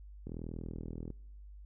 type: click train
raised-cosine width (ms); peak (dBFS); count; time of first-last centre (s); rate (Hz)
3; -29; 35; 0.27-1.103; 40.8
effects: noise-tail reverb RT60 0.9 s tail -26 dB re dry + added 50 Hz sine -48 dBFS peak until 1.65 s